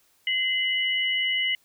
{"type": "tone pair together", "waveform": "sine", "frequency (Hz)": [2053, 2948], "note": ["C7", "F#7"], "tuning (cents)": [-33, -7], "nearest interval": "tritone", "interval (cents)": 626, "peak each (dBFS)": -25, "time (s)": [0.27, 1.55], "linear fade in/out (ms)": 2, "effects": ["white hiss -64 dBFS RMS until 1.64 s"]}